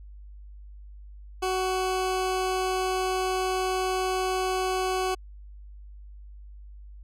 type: tone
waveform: 20% pulse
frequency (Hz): 373.3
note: F#4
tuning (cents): +15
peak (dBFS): -20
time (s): 1.42-5.15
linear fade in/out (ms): 10
effects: added 50 Hz sine -42 dBFS peak until 7.03 s + low-pass 11000 Hz 12 dB/octave